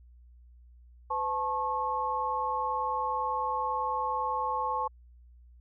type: tone cluster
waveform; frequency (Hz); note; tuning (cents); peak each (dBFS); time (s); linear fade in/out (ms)
sine; 507 / 870 / 1088; B4 / A5 / C#6; +45 / -20 / -33; -37 / -31 / -31; 1.1-4.88; 10
effects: added 60 Hz sine -52 dBFS peak until 5.6 s